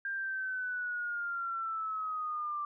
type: linear sweep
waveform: sine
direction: down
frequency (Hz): 1600 to 1174.7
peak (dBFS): -33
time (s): 0.05-2.65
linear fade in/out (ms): 2
effects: none